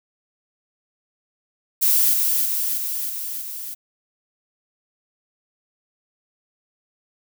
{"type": "noise with echo", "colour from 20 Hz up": "violet", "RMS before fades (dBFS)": -17, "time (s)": [1.81, 2.15], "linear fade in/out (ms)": 20, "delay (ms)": 320, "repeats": 5, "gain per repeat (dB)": -3, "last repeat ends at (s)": 3.75, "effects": []}